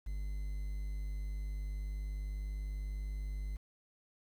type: tone with quantisation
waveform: triangle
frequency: 50.1 Hz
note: G1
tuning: 38 cents sharp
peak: -34 dBFS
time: 0.06-3.57 s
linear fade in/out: 10 ms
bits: 10
effects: none